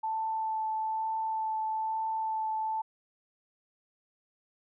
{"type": "tone with vibrato", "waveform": "sine", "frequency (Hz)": 880, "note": "A5", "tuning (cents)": 0, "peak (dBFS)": -29, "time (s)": [0.03, 2.82], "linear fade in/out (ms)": 10, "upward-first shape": "sine", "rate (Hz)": 1.1, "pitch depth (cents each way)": 10, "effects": []}